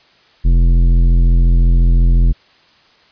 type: tone with tanh clipping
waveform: triangle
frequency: 42.82 Hz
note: F1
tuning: 33 cents flat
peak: -9 dBFS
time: 0.44-2.33 s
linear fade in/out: 20 ms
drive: 16 dB
effects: white hiss -50 dBFS RMS until 3.11 s + resampled to 11025 Hz